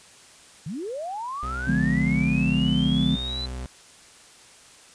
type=linear sweep; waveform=sine; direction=up; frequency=130.81 to 4048 Hz; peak=-29 dBFS; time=0.66-3.46 s; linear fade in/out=5 ms
type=tone; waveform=40% pulse; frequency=63.3 Hz; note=B1; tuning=43 cents sharp; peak=-30 dBFS; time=1.43-3.66 s; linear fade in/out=0 ms
type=chord; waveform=sine; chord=D diminished seventh; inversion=none; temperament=just; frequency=146.83 / 176.2 / 211.4 / 253.7 Hz; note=D3 / F3 / Ab3 / Cb4; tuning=0 / +16 / +31 / +47 cents; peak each=-25 dBFS; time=1.67-3.16 s; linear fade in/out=10 ms
effects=white hiss -50 dBFS RMS until 4.94 s + resampled to 22050 Hz